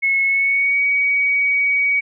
sine tone with pitch glide, 2186 to 2258 Hz, C#7 to C#7, -25 to +31 cents, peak -14 dBFS, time 0.02-2.01 s, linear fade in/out 20 ms, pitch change +56 cents, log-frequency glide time 0.24-0.82 s, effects none

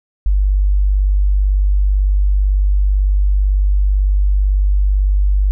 sine tone, 49 Hz, G1, in tune, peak -10 dBFS, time 0.26-5.51 s, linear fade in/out 0 ms, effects none

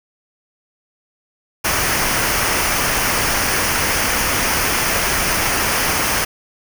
pink noise with comb filter, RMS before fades -18 dBFS, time 1.64-6.25 s, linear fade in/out 10 ms, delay 0.26 ms, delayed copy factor -0.55, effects none

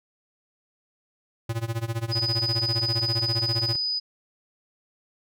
square tone with tremolo, 114.4 Hz, A#2, 32 cents flat, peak -24 dBFS, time 1.49-3.76 s, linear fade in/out 5 ms, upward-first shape sine, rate 15 Hz, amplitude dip 90%
sine tone, 4978 Hz, D#8, in tune, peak -24 dBFS, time 2.11-4 s, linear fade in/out 20 ms
effects none

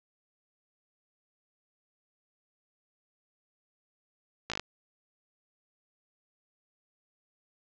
slowing click train, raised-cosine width 0.2 ms, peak -15 dBFS, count 6, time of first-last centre 4.5-4.596 s, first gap 17 ms, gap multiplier 1.06, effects low-pass 6000 Hz 12 dB/octave + 9-bit

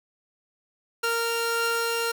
sawtooth tone pair together, 463.5 / 1388.9 Hz, A#4 / F6, -10 / -10 cents, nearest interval octave + perfect fifth, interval 1900 cents, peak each -23 dBFS, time 1.03-2.12 s, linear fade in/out 10 ms, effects none

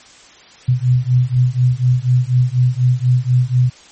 sine beating tone pair, 123.47 / 127.57 Hz, B2 / C3, 0 / -43 cents, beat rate 4.1 Hz, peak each -14 / -14 dBFS, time 0.68-3.7 s, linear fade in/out 10 ms, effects white hiss -43 dBFS RMS until 3.91 s + MP3 32 kbps

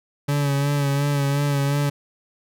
40% pulse tone with vibrato, 142 Hz, C#3, 42 cents sharp, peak -18 dBFS, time 0.28-1.9 s, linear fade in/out 10 ms, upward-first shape sine, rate 2.8 Hz, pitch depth 33 cents each way, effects none

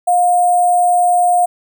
sine tone with sample-and-hold, 710 Hz, F5, 28 cents sharp, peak -9 dBFS, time 0.07-1.46 s, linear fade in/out 10 ms, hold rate 8820 Hz, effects none

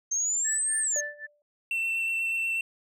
sine exponential two-way sweep, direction up then down, 6320 to 8870 to 6320 Hz, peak -24 dBFS, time 0.11-1.01 s, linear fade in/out 10 ms, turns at 0.78 s
sine tone with tremolo, 1760 Hz, A6, in tune, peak -31 dBFS, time 0.44-1.27 s, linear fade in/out 20 ms, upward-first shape sine, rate 3.8 Hz, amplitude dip 95%
sine tone with exponential decay, 589 Hz, D5, 5 cents sharp, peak -30 dBFS, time 0.96-1.42 s, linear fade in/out 1 ms, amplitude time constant 98 ms
triangle tone with vibrato, 2693 Hz, E7, 36 cents sharp, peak -24 dBFS, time 1.71-2.61 s, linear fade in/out 2 ms, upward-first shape square, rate 8.2 Hz, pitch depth 8 cents each way
effects tanh soft clip ceiling -18 dBFS

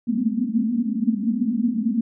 white band-pass noise, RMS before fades -22 dBFS, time 0.07-2.01 s, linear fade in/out 5 ms, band 210 to 250 Hz, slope 96 dB/octave, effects none

